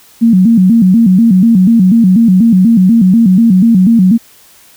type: tone with vibrato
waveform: sine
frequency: 206.5 Hz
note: G#3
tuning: 10 cents flat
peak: -3 dBFS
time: 0.21-4.18 s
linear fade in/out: 20 ms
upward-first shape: square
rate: 4.1 Hz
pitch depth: 190 cents each way
effects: white hiss -42 dBFS RMS until 4.76 s